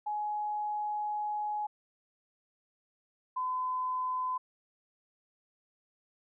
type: tone pair in turn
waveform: sine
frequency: 840 / 1016.4 Hz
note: G#5 / B5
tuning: +19 / +49 cents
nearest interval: minor third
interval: 330 cents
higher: second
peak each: -31 / -30 dBFS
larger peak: second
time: 0.06-1.67 / 3.36-4.38 s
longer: first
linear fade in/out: 10 ms
effects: none